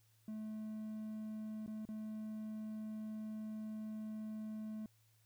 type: tone with dropouts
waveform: triangle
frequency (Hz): 216.3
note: A3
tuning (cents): -29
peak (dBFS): -40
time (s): 0.28-4.86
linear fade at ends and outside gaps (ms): 2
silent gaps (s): 1.663-1.677 / 1.853-1.888
effects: added 110 Hz sine -70 dBFS peak until 5.25 s + white hiss -75 dBFS RMS until 5.25 s